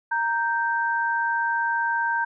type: tone pair together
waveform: sine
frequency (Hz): 930 / 1565.1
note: A#5 / G6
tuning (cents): -4 / -3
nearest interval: major sixth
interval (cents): 901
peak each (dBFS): -24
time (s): 0.11-2.25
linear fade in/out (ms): 10
effects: none